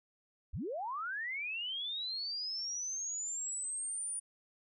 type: linear sweep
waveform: sine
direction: up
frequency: 34.65 to 9540 Hz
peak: -36 dBFS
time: 0.53-4.2 s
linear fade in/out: 10 ms
effects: none